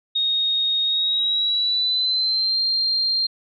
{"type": "tone with pitch glide", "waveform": "sine", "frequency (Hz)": [3729, 4186], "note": ["A#7", "C8"], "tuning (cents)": [0, 0], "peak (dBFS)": -18, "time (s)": [0.15, 3.27], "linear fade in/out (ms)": 10, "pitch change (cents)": 200, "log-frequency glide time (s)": [0.83, 2.6], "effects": []}